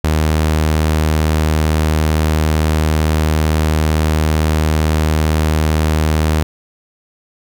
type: tone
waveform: sawtooth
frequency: 77.78 Hz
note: D#2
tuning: in tune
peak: -8 dBFS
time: 0.04-6.43 s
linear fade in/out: 0 ms
effects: none